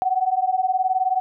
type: beating tone pair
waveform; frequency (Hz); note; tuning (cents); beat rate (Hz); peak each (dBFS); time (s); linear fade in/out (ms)
sine; 740 / 759; F#5 / F#5; 0 / +44; 19; -21; 0.02-1.2; 0
effects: none